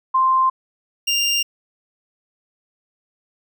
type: tone pair in turn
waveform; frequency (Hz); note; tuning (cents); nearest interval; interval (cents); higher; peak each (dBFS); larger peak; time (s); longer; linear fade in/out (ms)
sine / 25% pulse; 1046.5 / 2794; C6 / F7; 0 / 0; octave + perfect fourth; 1700; second; -13; neither; 0.14-0.5 / 1.07-1.43; neither; 10
effects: none